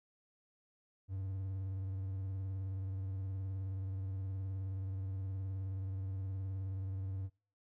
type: tone with vibrato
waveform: triangle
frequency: 95.8 Hz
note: G2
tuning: 39 cents flat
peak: -35 dBFS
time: 1.08-7.3 s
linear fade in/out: 50 ms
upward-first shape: triangle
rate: 19 Hz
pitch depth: 53 cents each way
effects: noise-tail reverb RT60 0.4 s tail -26 dB re dry